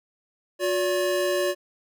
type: tone pair together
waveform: square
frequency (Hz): 361.4 / 573.7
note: F#4 / D5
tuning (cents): -41 / -41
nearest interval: minor sixth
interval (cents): 800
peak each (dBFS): -26 / -25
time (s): 0.59-1.55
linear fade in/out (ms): 50
effects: none